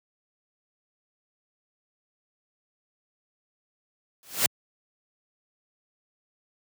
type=noise with exponential growth; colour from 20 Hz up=white; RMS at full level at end=-18 dBFS; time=4.23-4.46 s; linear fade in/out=0 ms; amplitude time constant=49 ms; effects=high-pass 100 Hz 12 dB/octave